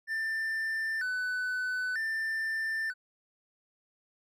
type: tone with vibrato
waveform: triangle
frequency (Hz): 1636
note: G#6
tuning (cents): -26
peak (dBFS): -28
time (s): 0.07-2.94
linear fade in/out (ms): 50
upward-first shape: square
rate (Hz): 0.53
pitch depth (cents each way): 150
effects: none